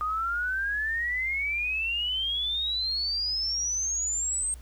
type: exponential sweep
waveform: sine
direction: up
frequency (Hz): 1223 to 8480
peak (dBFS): -26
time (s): 0.01-4.54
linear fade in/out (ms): 0
effects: added 60 Hz sine -42 dBFS peak until 4.61 s + pink hiss -57 dBFS RMS until 4.61 s